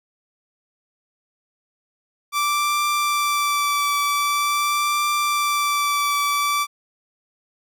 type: tone with vibrato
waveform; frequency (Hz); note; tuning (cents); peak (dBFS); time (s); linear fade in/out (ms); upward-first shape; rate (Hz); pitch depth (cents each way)
sawtooth; 1167; D6; -11; -15; 2.32-6.67; 50; triangle; 0.45; 20
effects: none